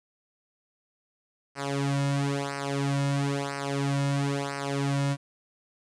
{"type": "tone with flanger", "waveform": "sawtooth", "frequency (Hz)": 140, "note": "C#3", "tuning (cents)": 18, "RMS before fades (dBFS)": -28, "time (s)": [1.55, 5.17], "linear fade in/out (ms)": 50, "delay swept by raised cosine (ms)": [0.28, 2.58], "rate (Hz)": 1, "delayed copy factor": -0.9, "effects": ["resampled to 22050 Hz", "10-bit"]}